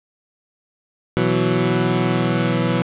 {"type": "chord", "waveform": "20% pulse", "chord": "B suspended fourth", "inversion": "none", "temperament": "equal", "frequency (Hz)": [123.47, 164.81, 185], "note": ["B2", "E3", "F#3"], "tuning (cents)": [0, 0, 0], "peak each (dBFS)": -16, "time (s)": [1.17, 2.82], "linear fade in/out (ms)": 0, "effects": ["resampled to 8000 Hz", "7-bit"]}